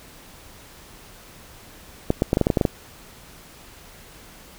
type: clicks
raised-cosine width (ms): 2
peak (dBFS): -4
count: 10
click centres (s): 2.104 / 2.221 / 2.331 / 2.371 / 2.413 / 2.469 / 2.502 / 2.572 / 2.612 / 2.652
effects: pink hiss -46 dBFS RMS until 4.58 s